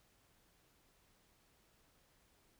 silence, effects pink hiss -72 dBFS RMS until 2.59 s

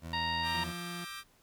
20% pulse tone with vibrato, 82.41 Hz, E2, in tune, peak -35 dBFS, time 0.01-0.74 s, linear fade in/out 50 ms, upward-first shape square, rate 2.7 Hz, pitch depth 14 cents each way
harmonic tone, 932.3 Hz, A#5, in tune, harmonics 1 / 2 / 3 / 4 / 5, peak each -34 / -37 / -39 / -40 / -41 dBFS, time 0.13-0.64 s, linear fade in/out 5 ms
20% pulse chord, E half-diminished seventh, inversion third, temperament just, 1186.7 / 1318.5 / 1582.2 / 1898.7 Hz, D6 / E6 / G6 / Bb6, +18 / 0 / +16 / +31 cents, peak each -40 / -46 / -41 / -45 dBFS, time 0.42-1.24 s, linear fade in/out 50 ms
35% pulse tone, 174.4 Hz, F3, 2 cents flat, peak -39 dBFS, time 0.54-1.05 s, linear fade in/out 10 ms
effects pink hiss -66 dBFS RMS until 1.42 s

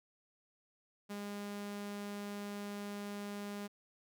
sawtooth tone, 203.9 Hz, G#3, 32 cents flat, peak -37 dBFS, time 1.09-3.68 s, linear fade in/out 20 ms, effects none

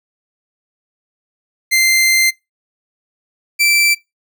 sawtooth tone pair in turn, 2084 / 2336 Hz, C7 / D7, -7 / -10 cents, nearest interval major second, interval 197 cents, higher second, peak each -7 dBFS, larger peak neither, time 1.71-2.31 / 3.59-3.95 s, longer first, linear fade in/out 20 ms, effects noise-tail reverb RT60 0.2 s tail -22 dB re dry

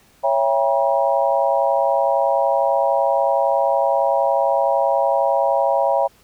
sine chord, C# diminished seventh, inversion none, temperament just, 554.4 / 665.2 / 798.3 / 957.9 Hz, C#5 / E5 / G5 / Bb5, 0 / +16 / +31 / +47 cents, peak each -19 / -20 / -21 / -22 dBFS, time 0.23-6.08 s, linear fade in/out 20 ms, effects pink hiss -54 dBFS RMS until 6.23 s

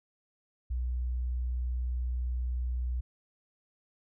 sine tone, 61.6 Hz, B1, 4 cents flat, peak -29 dBFS, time 0.7-3.01 s, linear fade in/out 10 ms, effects none

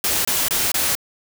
white noise bursts, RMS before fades -20 dBFS, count 4, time 0.04-0.952 s, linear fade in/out 2 ms, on 210 ms, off 24 ms, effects none

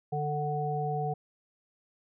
harmonic tone, 148.3 Hz, D3, 17 cents sharp, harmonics 1 / 3 / 5, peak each -32 / -35 / -32 dBFS, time 0.12-1.14 s, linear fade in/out 10 ms, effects none

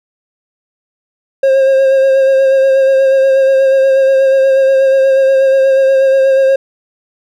triangle tone with vibrato, 536 Hz, C5, 42 cents sharp, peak -4 dBFS, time 1.43-6.56 s, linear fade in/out 5 ms, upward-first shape sine, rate 8.3 Hz, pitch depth 22 cents each way, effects none

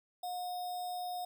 sine tone with sample-and-hold, 719 Hz, F#5, 50 cents flat, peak -36 dBFS, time 0.23-1.25 s, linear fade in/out 5 ms, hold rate 4410 Hz, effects none

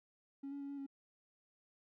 triangle tone with pitch steps, 276.4 / 282.4 / 279.3 / 281.8 / 275.4 Hz, C#4 / C#4 / C#4 / C#4 / C#4, -5 / +32 / +13 / +29 / -11 cents, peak -39 dBFS, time 0.43-0.865 s, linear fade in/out 10 ms, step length 87 ms, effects tanh soft clip ceiling -38 dBFS

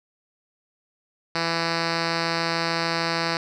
5% pulse tone with low-pass filter, 166.5 Hz, E3, 18 cents sharp, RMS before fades -25 dBFS, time 1.35-3.37 s, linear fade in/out 2 ms, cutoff 4400 Hz, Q 2.7, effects none

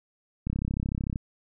click train, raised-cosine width 5 ms, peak -17 dBFS, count 24, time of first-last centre 0.47-1.159 s, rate 33.4 Hz, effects none

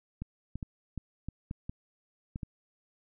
clicks, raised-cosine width 5 ms, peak -24 dBFS, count 9, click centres 0.22 / 0.556 / 0.628 / 0.977 / 1.286 / 1.511 / 1.695 / 2.359 / 2.432 s, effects none

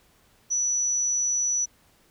sine tone, 5920 Hz, F#8, in tune, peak -22 dBFS, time 0.5-1.66 s, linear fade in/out 20 ms, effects pink hiss -61 dBFS RMS until 2.1 s

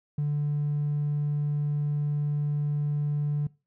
triangle tone, 146.83 Hz, D3, in tune, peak -21 dBFS, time 0.18-3.47 s, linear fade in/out 5 ms, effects noise-tail reverb RT60 0.3 s tail -25 dB re dry + tanh soft clip ceiling -21 dBFS

